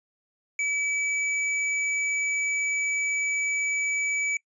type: tone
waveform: square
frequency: 2294 Hz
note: D7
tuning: 41 cents flat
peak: -25 dBFS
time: 0.59-4.37 s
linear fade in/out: 2 ms
effects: noise-tail reverb RT60 0.1 s tail -23 dB re dry + resampled to 22050 Hz